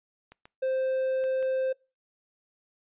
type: clicks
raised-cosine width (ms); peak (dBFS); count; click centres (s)
0.3; -32; 4; 0.32 / 0.455 / 1.24 / 1.427
type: tone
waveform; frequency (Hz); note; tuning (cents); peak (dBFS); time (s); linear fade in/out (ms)
triangle; 523.3; C5; 0; -23; 0.62-1.73; 10
effects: noise-tail reverb RT60 0.3 s tail -25 dB re dry + resampled to 8000 Hz

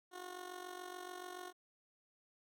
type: tone with amplitude modulation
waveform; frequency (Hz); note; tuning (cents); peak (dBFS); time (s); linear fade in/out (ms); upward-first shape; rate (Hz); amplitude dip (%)
15% pulse; 362; F#4; -38; -37; 0.11-1.53; 50; sine; 47; 70
effects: none

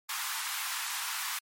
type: high-pass noise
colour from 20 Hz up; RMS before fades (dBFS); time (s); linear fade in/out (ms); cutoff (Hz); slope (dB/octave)
pink; -35; 0.09-1.39; 5; 890; 48
effects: MP3 64 kbps

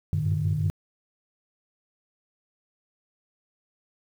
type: tone cluster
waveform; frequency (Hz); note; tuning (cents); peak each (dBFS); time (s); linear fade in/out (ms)
sine; 93.9 / 99.5 / 114.6 / 152.1; F#2 / G2 / A#2 / D#3; +26 / +26 / -29 / -39; -28 / -27 / -32 / -25; 0.13-0.7; 0
effects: tanh soft clip ceiling -15 dBFS + 9-bit

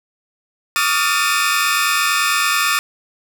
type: tone cluster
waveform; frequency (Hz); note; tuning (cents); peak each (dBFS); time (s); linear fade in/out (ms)
sawtooth; 1140 / 1232 / 1396 / 1793 / 2513; C#6 / D#6 / F6 / A6 / D#7; +48 / -17 / -1 / +32 / +17; -18; 0.76-2.79; 0
effects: none

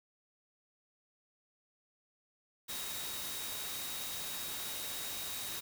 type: tone in noise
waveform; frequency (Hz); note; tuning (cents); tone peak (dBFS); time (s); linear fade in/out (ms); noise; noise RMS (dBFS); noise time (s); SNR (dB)
sine; 3785; A#7; +26; -46; 2.68-5.61; 20; white; -41; 2.68-5.61; -8
effects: none

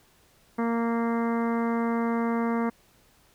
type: harmonic tone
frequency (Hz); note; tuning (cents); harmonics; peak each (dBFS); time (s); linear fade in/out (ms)
231.8; A#3; -10; 1 / 2 / 3 / 4 / 5 / 6 / 7 / 8 / 9; -25 / -31 / -36 / -35 / -36 / -42 / -44 / -46 / -44; 0.58-2.7; 10
effects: pink hiss -61 dBFS RMS until 3.34 s

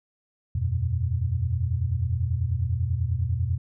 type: chord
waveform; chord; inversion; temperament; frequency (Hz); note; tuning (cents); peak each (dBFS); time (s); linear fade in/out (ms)
sine; E suspended second; none; equal with one note detuned; 82.41 / 92.5 / 120.86; E2 / F#2 / B2; 0 / 0 / -37; -27; 0.55-3.58; 5
effects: none

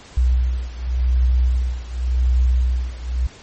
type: beating tone pair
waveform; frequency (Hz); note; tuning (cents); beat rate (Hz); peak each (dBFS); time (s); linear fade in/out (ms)
sine; 61.74 / 62.63; B1 / B1; 0 / +25; 0.89; -17 / -19; 0.17-3.27; 5
effects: pink hiss -43 dBFS RMS until 3.42 s + MP3 32 kbps

